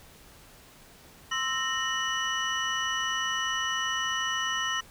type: tone cluster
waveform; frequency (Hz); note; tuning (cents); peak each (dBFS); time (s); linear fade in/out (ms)
sine; 1045 / 1317 / 1850 / 2960 / 5880; C6 / E6 / A#6 / F#7 / F#8; -2 / -2 / -14 / 0 / -12; -36 / -33 / -31 / -31 / -38; 1.31-4.81; 10
effects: tanh soft clip ceiling -17 dBFS + pink hiss -53 dBFS RMS until 4.9 s